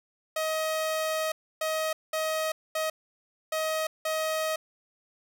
sawtooth tone bursts at uneven times, 631 Hz, D#5, 24 cents sharp, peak -23 dBFS, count 6, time 0.36-1.32 / 1.61-1.93 / 2.13-2.52 / 2.75-2.9 / 3.52-3.87 / 4.05-4.56 s, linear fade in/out 5 ms, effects none

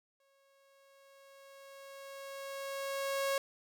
sawtooth tone with exponential growth, 549 Hz, C#5, 17 cents flat, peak -26 dBFS, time 0.2-3.38 s, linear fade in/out 2 ms, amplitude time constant 690 ms, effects none

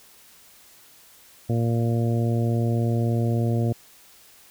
harmonic tone, 116.54 Hz, A#2, in tune, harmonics 1 / 2 / 3 / 4 / 5 / 6, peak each -21 / -27 / -31 / -33 / -35 / -37 dBFS, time 1.49-3.73 s, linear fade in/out 10 ms, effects white hiss -52 dBFS RMS until 4.5 s

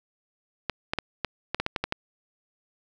clicks, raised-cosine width 0.3 ms, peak -10 dBFS, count 10, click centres 0.697 / 0.935 / 0.987 / 1.247 / 1.546 / 1.6 / 1.664 / 1.762 / 1.84 / 1.924 s, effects none

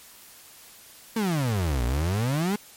35% pulse exponential two-way sweep, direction down then up, 233.1 to 57.2 to 214.2 Hz, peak -21 dBFS, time 1.16-2.56 s, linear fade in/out 5 ms, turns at 1.84 s, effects white hiss -49 dBFS RMS until 2.76 s + MP3 64 kbps

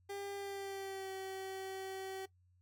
30% pulse tone with pitch glide, 400 to 382.8 Hz, G4 to G4, +35 to -41 cents, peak -39 dBFS, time 0.09-2.26 s, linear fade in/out 10 ms, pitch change -76 cents, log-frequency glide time 0.36-1.11 s, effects noise-tail reverb RT60 0.1 s tail -18 dB re dry + added 90 Hz sine -67 dBFS peak until 2.61 s

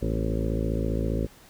harmonic tone with a mistuned harmonic, 55 Hz, A1, in tune, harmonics 1 / 2 / 3 / 4 / 5 / 6 / 7 / 8 / 9 / 10, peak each -28 / -31 / -33 / -34 / -35 / -36 / -36 / -37 / -38 / -38 dBFS, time 0.01-1.27 s, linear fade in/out 20 ms, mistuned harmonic 4, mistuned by +64 cents, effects pink hiss -53 dBFS RMS until 1.49 s

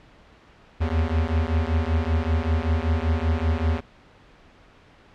square beating tone pair, 77.9 / 83.1 Hz, D#2 / E2, +3 / +15 cents, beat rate 5.2 Hz, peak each -24 / -24 dBFS, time 0.8-3.81 s, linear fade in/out 20 ms, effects pink hiss -52 dBFS RMS until 5.14 s + low-pass 3000 Hz 12 dB/octave

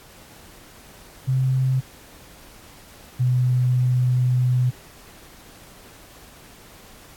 sine tone pair in turn, 130.81 / 125.59 Hz, C3 / B2, 0 / +29 cents, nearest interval minor second, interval 71 cents, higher first, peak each -17 / -16 dBFS, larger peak second, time 1.27-1.81 / 3.19-4.71 s, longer second, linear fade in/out 20 ms, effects pink hiss -47 dBFS RMS until 7.16 s + AAC 64 kbps

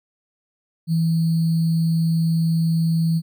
sine tone with sample-and-hold, 164 Hz, E3, 9 cents flat, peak -16 dBFS, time 0.87-3.22 s, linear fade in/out 50 ms, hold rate 4410 Hz, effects none

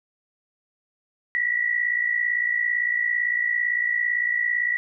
sine tone pair together, 1897.2 / 1955 Hz, A#6 / B6, +30 / -18 cents, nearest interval minor second, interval 52 cents, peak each -26 / -22 dBFS, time 1.35-4.77 s, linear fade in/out 0 ms, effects none

